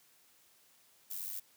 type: noise with amplitude modulation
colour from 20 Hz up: violet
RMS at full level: -38 dBFS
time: 1.1-1.4 s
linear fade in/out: 10 ms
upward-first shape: sine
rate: 95.5 Hz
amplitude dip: 70%
effects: white hiss -66 dBFS RMS until 1.56 s + high-pass 100 Hz 12 dB/octave